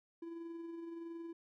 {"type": "tone with amplitude modulation", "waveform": "triangle", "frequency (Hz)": 334.6, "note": "E4", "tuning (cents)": 26, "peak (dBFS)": -40, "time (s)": [0.22, 1.33], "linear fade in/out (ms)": 5, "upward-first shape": "sine", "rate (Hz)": 21.5, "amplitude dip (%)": 35, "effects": []}